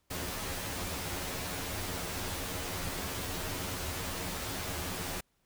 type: noise with comb filter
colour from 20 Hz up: pink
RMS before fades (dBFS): -37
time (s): 0.1-5.21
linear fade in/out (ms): 10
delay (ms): 11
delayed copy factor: +0.8
effects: pink hiss -75 dBFS RMS until 5.45 s